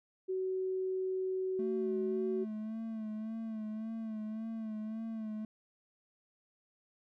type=tone; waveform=sine; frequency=375.4 Hz; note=F#4; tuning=25 cents sharp; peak=-32 dBFS; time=0.28-2.45 s; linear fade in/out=20 ms
type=tone with vibrato; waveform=triangle; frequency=220 Hz; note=A3; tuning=in tune; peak=-35 dBFS; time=1.59-5.45 s; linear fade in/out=2 ms; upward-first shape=sine; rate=1.8 Hz; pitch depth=44 cents each way
effects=none